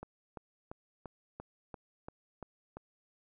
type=click train; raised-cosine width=1 ms; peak=-29 dBFS; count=9; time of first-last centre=0.03-2.77 s; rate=2.92 Hz; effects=none